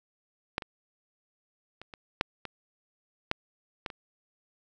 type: clicks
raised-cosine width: 0.3 ms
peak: -12 / -22 / -27 / -27 / -8 / -21 / -10 / -17 / -25 dBFS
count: 9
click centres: 0.581 / 0.622 / 1.816 / 1.938 / 2.211 / 2.453 / 3.314 / 3.862 / 3.902 s
effects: none